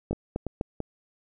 two click trains, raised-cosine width 2 ms, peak -17 / -14 dBFS, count 3 / 3, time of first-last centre 0.13-0.803 / 0.11-0.611 s, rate 2.97 / 3.99 Hz, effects none

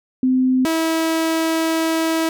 sine / sawtooth tone pair in turn, 257.4 / 324.3 Hz, C4 / E4, -28 / -28 cents, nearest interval major third, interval 400 cents, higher second, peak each -13 dBFS, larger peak neither, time 0.23-0.65 / 0.65-2.29 s, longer second, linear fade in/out 2 ms, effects none

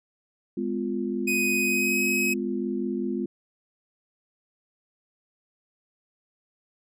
sine chord, F diminished, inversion first, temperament equal with one note detuned, 207.7 / 253 / 349.2 Hz, Ab3 / Cb4 / F4, 0 / +42 / 0 cents, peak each -30 dBFS, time 0.57-3.26 s, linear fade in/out 5 ms
45% pulse tone with pitch glide, 2500 to 2545 Hz, D#7 to D#7, +8 to +39 cents, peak -23 dBFS, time 1.27-2.34 s, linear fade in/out 10 ms, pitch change +31 cents, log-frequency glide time 1.62-2.02 s
effects none

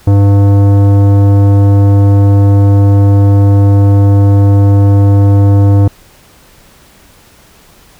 sine tone with tanh clipping, 100 Hz, G2, 35 cents sharp, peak -5 dBFS, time 0.07-5.88 s, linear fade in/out 5 ms, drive 15 dB, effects pink hiss -42 dBFS RMS until 7.99 s

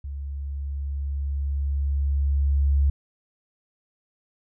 sine tone with level ramp, 70 Hz, C#2, 18 cents sharp, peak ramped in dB -30 to -16 dBFS, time 0.04-2.9 s, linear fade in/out 5 ms, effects none

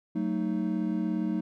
triangle chord, D# diminished, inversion first, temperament just, 186.68 / 224 / 311.1 Hz, F#3 / A3 / D#4, +16 / +31 / 0 cents, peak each -29 dBFS, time 0.15-1.41 s, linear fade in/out 10 ms, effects none

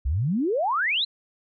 sine exponential sweep, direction up, 58.9 to 4186 Hz, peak -21 dBFS, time 0.05-1.05 s, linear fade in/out 10 ms, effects none

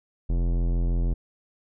sine tone with tanh clipping, 43 Hz, F1, 26 cents flat, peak -23 dBFS, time 0.29-1.14 s, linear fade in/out 10 ms, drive 18 dB, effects none

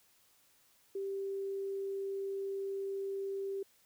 sine tone, 392 Hz, G4, in tune, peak -35 dBFS, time 0.95-3.63 s, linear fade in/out 5 ms, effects white hiss -68 dBFS RMS until 3.85 s

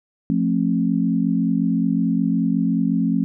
sine chord, F major, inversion none, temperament equal with one note detuned, 174.61 / 220 / 268.5 Hz, F3 / A3 / C4, 0 / 0 / +45 cents, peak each -21 dBFS, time 0.3-3.24 s, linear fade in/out 0 ms, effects none

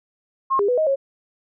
sine tone with pitch steps, 1072 / 404.5 / 494 / 627 / 547 Hz, C6 / G#4 / B4 / D#5 / C#5, +42 / -46 / 0 / +13 / -23 cents, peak -16 dBFS, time 0.5-0.96 s, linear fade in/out 20 ms, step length 92 ms, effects none

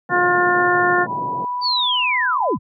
harmonic tone, 355.9 Hz, F4, 33 cents sharp, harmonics 1 / 2 / 3 / 4 / 5, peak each -20 / -20 / -20 / -20 / -20 dBFS, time 0.09-1.07 s, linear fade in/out 50 ms
pink band-pass noise, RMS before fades -32 dBFS, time 0.09-1.45 s, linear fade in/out 0 ms, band 110 to 880 Hz, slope 96 dB/octave
sine tone with pitch glide, 982 to 1006.1 Hz, B5 to B5, -10 to +32 cents, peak -21 dBFS, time 1.06-2.58 s, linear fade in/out 50 ms, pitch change +42 cents, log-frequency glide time 1.35-2.47 s
sine linear sweep, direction down, 4666 to 58.8 Hz, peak -17 dBFS, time 1.61-2.59 s, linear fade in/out 50 ms
effects none

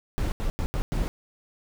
brown noise bursts at uneven times, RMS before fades -26 dBFS, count 5, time 0.18-0.32 / 0.4-0.5 / 0.59-0.66 / 0.74-0.82 / 0.92-1.08 s, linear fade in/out 0 ms, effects none

